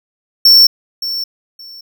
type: tone with echo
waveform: square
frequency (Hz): 5430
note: F8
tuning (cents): -50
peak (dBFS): -4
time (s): 0.45-0.67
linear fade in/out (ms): 5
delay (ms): 570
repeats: 2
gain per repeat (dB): -14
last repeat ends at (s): 1.81
effects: none